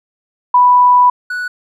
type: tone pair in turn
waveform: sine / triangle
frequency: 987.8 / 1475.8 Hz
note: B5 / F#6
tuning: 0 / -5 cents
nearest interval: perfect fifth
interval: 695 cents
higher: second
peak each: -5 / -16 dBFS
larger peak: first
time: 0.54-1.1 / 1.3-1.48 s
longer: first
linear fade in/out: 5 ms
effects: none